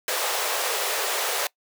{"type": "high-pass noise", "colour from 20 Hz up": "pink", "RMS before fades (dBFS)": -26, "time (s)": [0.08, 1.47], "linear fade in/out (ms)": 2, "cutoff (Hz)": 420, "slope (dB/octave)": 48, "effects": ["noise-tail reverb RT60 0.1 s tail -22 dB re dry"]}